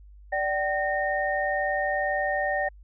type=tone cluster; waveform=sine; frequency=587 / 765 / 1838 Hz; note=D5 / G5 / A#6; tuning=-1 / -42 / -25 cents; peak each=-28 dBFS; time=0.32-2.69 s; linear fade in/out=10 ms; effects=added 50 Hz sine -46 dBFS peak until 2.83 s